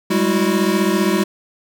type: tone cluster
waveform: square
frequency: 192.9 / 208.2 / 327.6 / 368.1 Hz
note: G3 / G#3 / E4 / F#4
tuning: -28 / +5 / -11 / -9 cents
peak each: -21 dBFS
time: 0.1-1.24 s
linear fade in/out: 10 ms
effects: none